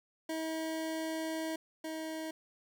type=tone pair in turn; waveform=25% pulse; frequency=320.2 / 317.8 Hz; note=D#4 / D#4; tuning=+50 / +37 cents; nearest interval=unison; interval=13 cents; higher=first; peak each=-31 / -34 dBFS; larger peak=first; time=0.29-1.56 / 1.84-2.31 s; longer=first; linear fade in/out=5 ms; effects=none